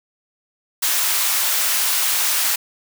white high-pass noise, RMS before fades -19 dBFS, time 0.82-2.56 s, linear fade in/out 10 ms, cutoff 850 Hz, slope 12 dB/octave, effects none

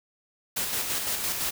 white noise with tremolo, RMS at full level -28 dBFS, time 0.56-1.51 s, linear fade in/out 10 ms, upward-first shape square, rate 5.9 Hz, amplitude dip 35%, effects none

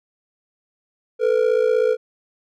triangle ring-modulated tone, 470 Hz, A#4, 14 cents sharp, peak -10 dBFS, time 1.19-1.97 s, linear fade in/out 50 ms, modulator 28.1 Hz, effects none

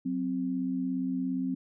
sine tone pair together, 185 / 262.3 Hz, F#3 / C4, 0 / +4 cents, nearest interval tritone, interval 604 cents, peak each -34 / -29 dBFS, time 0.05-1.55 s, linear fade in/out 10 ms, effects none

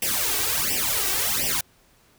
white noise with flanger, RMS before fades -24 dBFS, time 0.02-1.61 s, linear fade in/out 5 ms, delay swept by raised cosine 0.36 to 2.66 ms, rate 1.4 Hz, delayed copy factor +1, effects pink hiss -59 dBFS RMS until 2.18 s

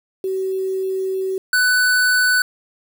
sine / square tone pair in turn, 380.2 / 1494.7 Hz, F#4 / F#6, +47 / +17 cents, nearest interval 2 octaves, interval 2370 cents, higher second, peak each -19 / -14 dBFS, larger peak second, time 0.24-1.38 / 1.53-2.42 s, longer first, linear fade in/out 2 ms, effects 7-bit

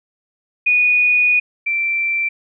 sine tone pair in turn, 2466 / 2346 Hz, D#7 / D7, -16 / -2 cents, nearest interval minor second, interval 86 cents, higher first, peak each -11 / -16 dBFS, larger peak first, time 0.66-1.4 / 1.66-2.29 s, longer first, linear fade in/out 10 ms, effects none

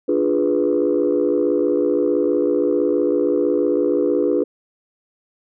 sine chord, D diminished seventh, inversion none, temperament equal, 293.7 / 349.2 / 415.3 / 493.9 Hz, D4 / F4 / Ab4 / Cb5, 0 / 0 / 0 / 0 cents, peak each -20 dBFS, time 0.08-4.44 s, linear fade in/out 10 ms, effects tanh soft clip ceiling -8 dBFS

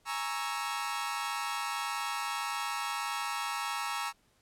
sawtooth chord, A# half-diminished seventh, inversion third, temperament equal, 830.6 / 932.3 / 1108.7 / 1318.5 Hz, G#5 / A#5 / C#6 / E6, 0 / 0 / 0 / 0 cents, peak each -36 / -34 / -35 / -34 dBFS, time 0.05-4.13 s, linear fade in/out 50 ms, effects pink hiss -69 dBFS RMS until 4.41 s + low-pass 12000 Hz 12 dB/octave

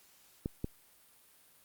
clicks, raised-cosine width 3 ms, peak -21 dBFS, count 2, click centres 0.459 / 0.644 s, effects white hiss -63 dBFS RMS until 1.64 s + Opus 48 kbps

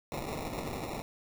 blue noise with sample-and-hold, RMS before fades -38 dBFS, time 0.12-1.02 s, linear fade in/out 0 ms, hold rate 1575 Hz, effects none

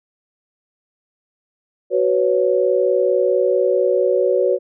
sine tone cluster, 372.4 / 496.9 / 557 Hz, F#4 / B4 / C#5, +11 / +11 / +8 cents, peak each -18 dBFS, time 1.9-4.59 s, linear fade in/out 50 ms, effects none

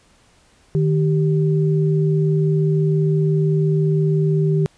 sine tone pair together, 154.31 / 389.6 Hz, D#3 / G4, -14 / -11 cents, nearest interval octave + major third, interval 1603 cents, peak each -15 / -21 dBFS, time 0.75-4.66 s, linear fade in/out 0 ms, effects pink hiss -55 dBFS RMS until 4.77 s + resampled to 22050 Hz

